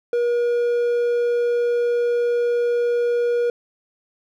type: tone with hard clipping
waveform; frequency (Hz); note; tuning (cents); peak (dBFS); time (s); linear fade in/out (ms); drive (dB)
triangle; 478.4; A#4; +45; -18; 0.13-3.5; 2; 6
effects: none